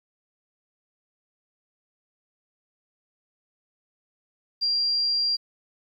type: tone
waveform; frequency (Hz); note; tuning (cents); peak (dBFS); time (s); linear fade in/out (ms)
sine; 4759; D8; +22; -21; 4.61-5.37; 20
effects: 10-bit